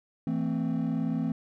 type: chord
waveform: triangle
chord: A minor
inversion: second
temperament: equal with one note detuned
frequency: 164.81 / 224.1 / 261.6 Hz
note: E3 / A3 / C4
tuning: 0 / +32 / 0 cents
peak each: -28 dBFS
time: 0.27-1.32 s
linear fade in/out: 2 ms
effects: tanh soft clip ceiling -19 dBFS